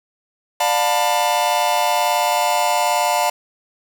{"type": "chord", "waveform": "45% pulse", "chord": "B half-diminished seventh", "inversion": "first", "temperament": "just", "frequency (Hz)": [592.7, 711.2, 889, 987.8], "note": ["D5", "F5", "A5", "B5"], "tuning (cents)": [16, 31, 18, 0], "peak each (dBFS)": [-23, -20, -20, -23], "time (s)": [0.6, 3.3], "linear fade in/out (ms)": 5, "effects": []}